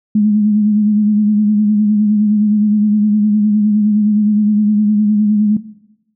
sine tone with vibrato, 210 Hz, G#3, 19 cents sharp, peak -8 dBFS, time 0.15-5.57 s, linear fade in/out 5 ms, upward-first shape sine, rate 9.7 Hz, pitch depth 30 cents each way, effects noise-tail reverb RT60 0.9 s tail -17 dB re dry

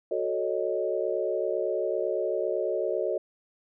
sine chord, D# half-diminished seventh, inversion first, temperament equal, 370 / 440 / 554.4 / 622.3 Hz, F#4 / A4 / C#5 / D#5, 0 / 0 / 0 / 0 cents, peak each -31 dBFS, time 0.11-3.18 s, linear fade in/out 5 ms, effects none

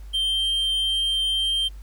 triangle tone, 3151 Hz, G7, 8 cents sharp, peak -19 dBFS, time 0.13-1.69 s, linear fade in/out 20 ms, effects added 50 Hz sine -36 dBFS peak until 1.82 s + pink hiss -57 dBFS RMS until 1.82 s

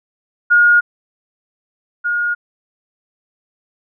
sine tone pair in turn, 1431 / 1431 Hz, F6 / F6, +42 / +42 cents, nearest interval unison, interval 0 cents, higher neither, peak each -7 / -15 dBFS, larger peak first, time 0.5-0.81 / 2.04-2.35 s, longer neither, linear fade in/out 20 ms, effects none

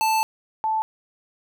square / sine tone pair in turn, 880 / 876.5 Hz, A5 / A5, 0 / -7 cents, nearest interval unison, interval 7 cents, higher first, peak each -19 / -20 dBFS, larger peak first, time 0.01-0.23 / 0.64-0.82 s, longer first, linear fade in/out 0 ms, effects none

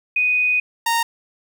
sine / sawtooth tone pair in turn, 2489 / 925.9 Hz, D#7 / A#5, 0 / -12 cents, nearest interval octave + perfect fourth, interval 1712 cents, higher first, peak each -15 / -13 dBFS, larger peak second, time 0.16-0.6 / 0.86-1.03 s, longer first, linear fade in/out 5 ms, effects 9-bit

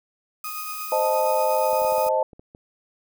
35% pulse tone with tremolo, 1244.5 Hz, D#6, in tune, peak -29 dBFS, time 0.44-2.09 s, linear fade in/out 5 ms, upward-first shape sine, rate 8.5 Hz, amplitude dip 40%
violet noise, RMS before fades -35 dBFS, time 0.44-2.09 s, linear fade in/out 2 ms
sine chord, A diminished, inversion first, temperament equal, 523.3 / 622.3 / 880 Hz, C5 / Eb5 / A5, 0 / 0 / 0 cents, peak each -23 dBFS, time 0.92-2.23 s, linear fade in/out 2 ms
clicks, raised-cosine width 2 ms, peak -31 dBFS, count 9, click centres 1.731 / 1.818 / 1.849 / 1.923 / 1.982 / 2.065 / 2.332 / 2.395 / 2.549 s
effects none

